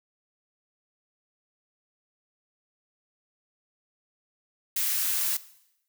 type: noise with high-pass filter sweep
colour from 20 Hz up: blue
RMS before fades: -27 dBFS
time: 4.76-5.37 s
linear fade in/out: 5 ms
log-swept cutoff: 1700 to 870 Hz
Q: 1.2
effects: noise-tail reverb RT60 0.8 s tail -17 dB re dry